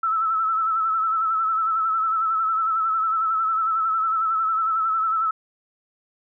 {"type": "tone with vibrato", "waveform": "sine", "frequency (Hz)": 1313, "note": "E6", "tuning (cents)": -7, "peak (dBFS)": -19, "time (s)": [0.03, 5.31], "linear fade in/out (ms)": 5, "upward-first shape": "sine", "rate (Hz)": 11, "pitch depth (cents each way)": 44, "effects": []}